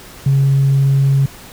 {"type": "tone", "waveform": "sine", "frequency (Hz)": 137.2, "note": "C#3", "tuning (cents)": -17, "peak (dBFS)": -8, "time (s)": [0.26, 1.26], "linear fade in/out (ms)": 5, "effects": ["tanh soft clip ceiling -6 dBFS", "pink hiss -37 dBFS RMS until 1.52 s"]}